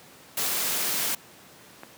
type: noise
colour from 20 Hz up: white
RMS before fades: -27 dBFS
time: 0.37-1.15 s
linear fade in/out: 5 ms
type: click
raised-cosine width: 0.5 ms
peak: -24 dBFS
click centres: 1.834 s
effects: pink hiss -50 dBFS RMS until 1.97 s + high-pass 150 Hz 12 dB/octave